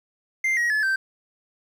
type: tone with pitch steps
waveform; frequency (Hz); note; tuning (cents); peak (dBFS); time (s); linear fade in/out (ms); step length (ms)
triangle; 2093 / 1897.2 / 1719.8 / 1558.9; C7 / A#6 / A6 / G6; 0 / +30 / -40 / -10; -18; 0.44-0.96; 5; 130
effects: 9-bit